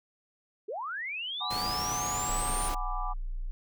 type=linear sweep; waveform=sine; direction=up; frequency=364 to 9400 Hz; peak=-33 dBFS; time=0.68-2.69 s; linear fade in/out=10 ms
type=chord; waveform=sine; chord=G# half-diminished seventh; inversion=third; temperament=equal; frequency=740 / 830.6 / 987.8 / 1174.7 Hz; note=F#5 / G#5 / B5 / D6; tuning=0 / 0 / 0 / 0 cents; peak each=-39 / -39 / -40 / -36 dBFS; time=1.4-3.14 s; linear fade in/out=20 ms
type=noise; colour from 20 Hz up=pink; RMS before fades=-37 dBFS; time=1.5-2.75 s; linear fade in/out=10 ms
type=tone; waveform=sine; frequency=29.95 Hz; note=A#0; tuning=48 cents sharp; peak=-31 dBFS; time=2.29-3.51 s; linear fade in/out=0 ms
effects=none